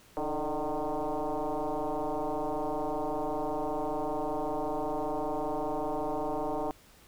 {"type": "tone with frequency modulation", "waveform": "sine", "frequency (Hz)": 163.6, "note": "E3", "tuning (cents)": -13, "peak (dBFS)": -29, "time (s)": [0.17, 6.71], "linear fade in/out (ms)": 0, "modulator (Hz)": 151, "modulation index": 5.4, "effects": ["pink hiss -58 dBFS RMS until 7.07 s"]}